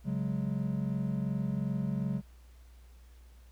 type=chord; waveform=triangle; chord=C# suspended fourth; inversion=none; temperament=equal; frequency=138.59 / 185 / 207.7 Hz; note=C#3 / F#3 / G#3; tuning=0 / 0 / 0 cents; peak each=-32 / -32 / -33 dBFS; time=0.04-2.22 s; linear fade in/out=50 ms; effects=added 60 Hz sine -52 dBFS peak until 3.51 s + pink hiss -66 dBFS RMS until 3.51 s